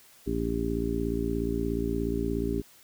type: harmonic tone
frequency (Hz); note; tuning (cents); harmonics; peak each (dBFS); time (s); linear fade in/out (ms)
56.9; A#1; -41; 1 / 2 / 3 / 4 / 5 / 6 / 7; -33 / -37 / -37 / -34 / -32 / -38 / -32; 0.26-2.62; 20
effects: white hiss -56 dBFS RMS until 2.83 s